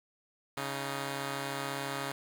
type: tone pair together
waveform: 5% pulse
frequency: 138.59 / 311.1 Hz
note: C#3 / D#4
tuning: 0 / 0 cents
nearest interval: octave + major second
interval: 1400 cents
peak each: -24 / -29 dBFS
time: 0.57-2.12 s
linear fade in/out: 2 ms
effects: none